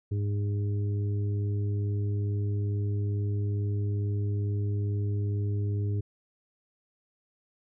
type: harmonic tone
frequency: 102.3 Hz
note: G#2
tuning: 26 cents flat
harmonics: 1 / 2 / 3 / 4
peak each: -26 / -44 / -41 / -41 dBFS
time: 0.11-6.01 s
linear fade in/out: 10 ms
effects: none